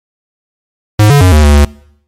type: tone with pitch steps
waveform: square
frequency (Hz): 105.7 / 143.1 / 91.5 / 75.7 / 73.1 / 72.4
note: G#2 / D3 / F#2 / D#2 / D2 / D2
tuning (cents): +31 / -45 / -19 / -47 / -7 / -24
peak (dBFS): -3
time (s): 0.99-1.65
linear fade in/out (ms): 5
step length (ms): 110
effects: noise-tail reverb RT60 0.7 s tail -23 dB re dry + MP3 64 kbps